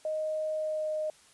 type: tone with pitch glide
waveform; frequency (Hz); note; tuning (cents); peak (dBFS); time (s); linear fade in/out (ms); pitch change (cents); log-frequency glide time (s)
sine; 622 to 617.7; D#5 to D#5; -1 to -13; -29; 0.05-1.1; 2; -12; 0.54-0.89
effects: white hiss -59 dBFS RMS until 1.33 s + resampled to 24000 Hz